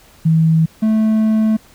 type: tone pair in turn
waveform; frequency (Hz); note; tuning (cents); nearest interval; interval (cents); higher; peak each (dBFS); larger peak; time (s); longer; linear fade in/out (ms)
sine / triangle; 161.2 / 218.4; E3 / A3; -38 / -13; perfect fourth; 525; second; -9; neither; 0.25-0.66 / 0.82-1.57; second; 10
effects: pink hiss -47 dBFS RMS until 1.74 s